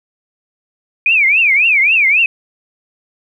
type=tone with vibrato; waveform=sine; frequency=2400 Hz; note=D7; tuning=37 cents sharp; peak=-8 dBFS; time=1.06-2.26 s; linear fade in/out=2 ms; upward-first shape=triangle; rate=3.7 Hz; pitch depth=270 cents each way; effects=8-bit